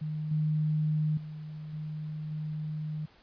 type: tone with level steps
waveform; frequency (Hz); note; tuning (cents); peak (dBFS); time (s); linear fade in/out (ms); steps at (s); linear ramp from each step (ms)
sine; 153.7; D#3; -21; -31 / -25 / -38 / -34 / -32; 0.01-3.06; 10; 0.31 / 1.17 / 1.73 / 2.31; 5
effects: pink hiss -60 dBFS RMS until 3.22 s + resampled to 11025 Hz